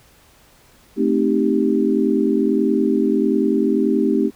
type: chord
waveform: sine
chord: A half-diminished seventh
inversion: none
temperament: equal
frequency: 220 / 261.6 / 311.1 / 392 Hz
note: A3 / C4 / Eb4 / G4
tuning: 0 / 0 / 0 / 0 cents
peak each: -20 dBFS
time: 0.96-4.31 s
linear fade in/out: 50 ms
effects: pink hiss -52 dBFS RMS until 4.35 s